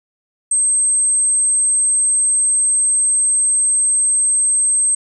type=tone; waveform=sine; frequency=8330 Hz; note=C9; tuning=9 cents flat; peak=-12 dBFS; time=0.51-4.95 s; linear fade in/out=5 ms; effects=none